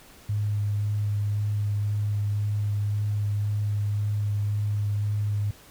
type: tone with vibrato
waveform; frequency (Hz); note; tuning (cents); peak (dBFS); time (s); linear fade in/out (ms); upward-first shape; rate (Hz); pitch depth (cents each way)
sine; 103.6; G#2; -4; -23; 0.29-5.51; 5; sine; 1.9; 11
effects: pink hiss -51 dBFS RMS until 5.7 s